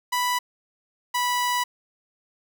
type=tone pair in turn; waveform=sawtooth; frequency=987.8 / 983.1 Hz; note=B5 / B5; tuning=0 / -8 cents; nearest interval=unison; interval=8 cents; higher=first; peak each=-18 dBFS; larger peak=neither; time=0.12-0.39 / 1.14-1.64 s; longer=second; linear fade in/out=10 ms; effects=none